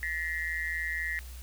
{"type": "tone with amplitude modulation", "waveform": "sine", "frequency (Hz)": 1905, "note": "A#6", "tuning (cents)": 37, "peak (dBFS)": -26, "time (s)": [0.03, 1.19], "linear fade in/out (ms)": 0, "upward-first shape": "sine", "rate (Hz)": 164, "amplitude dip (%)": 100, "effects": ["added 62 Hz sine -41 dBFS peak until 1.42 s", "white hiss -52 dBFS RMS until 1.42 s"]}